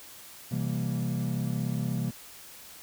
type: chord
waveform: triangle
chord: C dominant seventh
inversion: none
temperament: equal with one note detuned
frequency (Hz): 128.57 / 164.81 / 196 / 233.1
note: C3 / E3 / G3 / Bb3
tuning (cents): -30 / 0 / 0 / 0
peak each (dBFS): -29 / -31 / -33 / -33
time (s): 0.51-2.11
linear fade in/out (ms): 10
effects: white hiss -48 dBFS RMS until 2.82 s